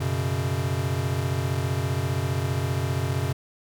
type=chord; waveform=square; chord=F# suspended fourth; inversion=none; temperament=equal; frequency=92.5 / 123.47 / 138.59 Hz; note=F#2 / B2 / C#3; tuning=0 / 0 / 0 cents; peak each=-29 dBFS; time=0-3.33 s; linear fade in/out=10 ms; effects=none